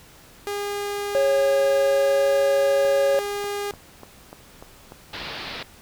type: tone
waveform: sawtooth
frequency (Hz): 407.1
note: G#4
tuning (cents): -35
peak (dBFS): -22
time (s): 0.47-3.71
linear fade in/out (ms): 0
type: tone with pitch glide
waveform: triangle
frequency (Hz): 550 to 554.1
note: C#5 to C#5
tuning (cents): -14 to -1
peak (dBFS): -15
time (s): 1.15-3.19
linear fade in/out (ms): 0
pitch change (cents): +13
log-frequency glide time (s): 1.75-2.29
type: click train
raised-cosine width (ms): 1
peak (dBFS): -25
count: 10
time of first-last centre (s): 2.85-5.513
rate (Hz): 3.38
type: low-pass noise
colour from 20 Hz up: white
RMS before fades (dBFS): -34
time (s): 5.13-5.63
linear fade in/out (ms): 5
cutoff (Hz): 4600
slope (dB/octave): 48
effects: pink hiss -49 dBFS RMS until 5.81 s